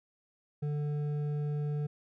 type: tone with hard clipping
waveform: sine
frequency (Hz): 147.5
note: D3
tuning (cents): +8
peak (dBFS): -32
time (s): 0.62-1.87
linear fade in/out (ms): 10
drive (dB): 7
effects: none

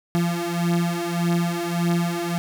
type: beating tone pair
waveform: 35% pulse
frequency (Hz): 170.8 / 172.5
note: F3 / F3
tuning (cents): -38 / -21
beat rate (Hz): 1.7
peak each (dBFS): -22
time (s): 0.15-2.38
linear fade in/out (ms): 0
effects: none

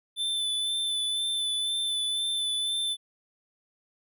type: tone with vibrato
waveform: square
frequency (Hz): 3520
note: A7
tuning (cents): 0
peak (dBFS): -27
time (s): 0.16-2.97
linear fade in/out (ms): 50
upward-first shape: sine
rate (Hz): 2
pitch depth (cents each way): 20
effects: none

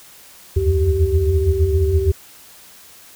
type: tone cluster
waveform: sine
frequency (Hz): 72.8 / 81.3 / 87.8 / 386.5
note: D2 / E2 / F2 / G4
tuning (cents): -15 / -23 / +10 / -24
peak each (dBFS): -19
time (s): 0.56-2.12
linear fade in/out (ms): 10
effects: white hiss -44 dBFS RMS until 3.15 s

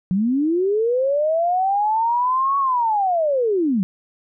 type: linear two-way sweep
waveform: sine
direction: up then down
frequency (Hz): 176 to 1122 to 176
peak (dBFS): -16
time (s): 0.11-3.83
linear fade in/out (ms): 0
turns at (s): 2.58
effects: none

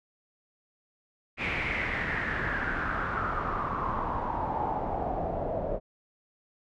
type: noise with low-pass filter sweep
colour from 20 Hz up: pink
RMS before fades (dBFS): -31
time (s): 1.37-5.8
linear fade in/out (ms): 50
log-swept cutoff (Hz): 2400 to 590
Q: 5.7
effects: none

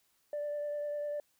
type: tone with vibrato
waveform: sine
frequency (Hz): 587.3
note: D5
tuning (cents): 0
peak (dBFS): -32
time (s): 0.33-1.2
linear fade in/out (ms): 2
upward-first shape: triangle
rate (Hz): 10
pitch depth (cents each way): 15
effects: tanh soft clip ceiling -31 dBFS + white hiss -73 dBFS RMS until 1.39 s

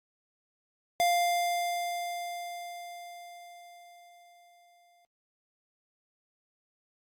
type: tone with exponential decay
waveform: square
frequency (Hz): 698.5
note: F5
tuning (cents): 0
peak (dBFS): -23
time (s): 1-5.05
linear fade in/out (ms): 0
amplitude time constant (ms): 880
effects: AAC 64 kbps

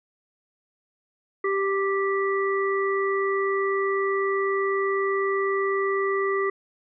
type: harmonic tone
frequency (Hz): 392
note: G4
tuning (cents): 0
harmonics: 1 / 3 / 5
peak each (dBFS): -23 / -28 / -30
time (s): 1.44-6.5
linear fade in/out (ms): 5
effects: none

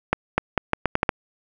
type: accelerating click train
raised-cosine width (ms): 0.5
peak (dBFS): -3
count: 8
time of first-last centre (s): 0.13-1.092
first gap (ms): 250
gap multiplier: 0.79
effects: none

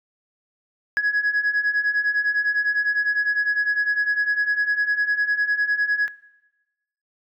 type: beating tone pair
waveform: sine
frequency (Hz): 1668 / 1677.9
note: G#6 / G#6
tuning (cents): +7 / +17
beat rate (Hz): 9.9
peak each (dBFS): -22 / -18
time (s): 0.97-6.08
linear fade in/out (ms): 0
effects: noise-tail reverb RT60 1.0 s tail -20 dB re dry + tanh soft clip ceiling -15 dBFS

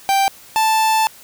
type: tone pair in turn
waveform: 45% pulse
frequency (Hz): 784 / 880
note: G5 / A5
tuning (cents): 0 / 0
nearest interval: major second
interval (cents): 200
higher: second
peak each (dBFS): -13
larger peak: neither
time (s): 0.09-0.28 / 0.56-1.07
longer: second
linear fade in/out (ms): 0
effects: white hiss -43 dBFS RMS until 1.23 s

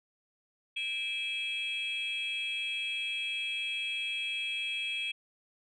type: tone cluster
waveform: sine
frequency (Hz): 2355 / 2598 / 3294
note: D7 / E7 / G#7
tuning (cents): +4 / -26 / -15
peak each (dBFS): -38 / -34 / -34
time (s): 0.76-5.12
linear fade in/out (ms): 10
effects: tanh soft clip ceiling -27 dBFS

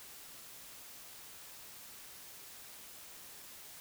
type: silence
effects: white hiss -52 dBFS RMS until 3.8 s

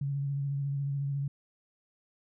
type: tone with vibrato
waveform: sine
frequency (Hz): 140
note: C#3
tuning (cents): +18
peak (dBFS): -29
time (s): 0.01-1.28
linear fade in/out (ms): 5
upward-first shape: sine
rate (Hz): 14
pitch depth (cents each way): 26
effects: none

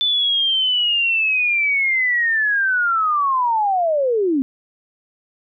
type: linear sweep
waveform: sine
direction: down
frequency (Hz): 3520 to 253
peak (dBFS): -15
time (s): 0.01-4.42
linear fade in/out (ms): 0
effects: none

